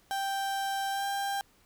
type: tone with pitch glide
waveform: 35% pulse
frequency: 785 to 795 Hz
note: G5 to G5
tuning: +2 to +24 cents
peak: -28 dBFS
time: 0.11-1.41 s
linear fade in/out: 0 ms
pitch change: +22 cents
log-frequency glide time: 0.91-1.05 s
effects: pink hiss -64 dBFS RMS until 1.65 s